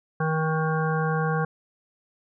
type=harmonic tone; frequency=158.3 Hz; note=D#3; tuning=30 cents sharp; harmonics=1 / 3 / 5 / 7 / 9 / 10; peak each=-24 / -29 / -31 / -32 / -34 / -34 dBFS; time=0.2-1.45 s; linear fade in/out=5 ms; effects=none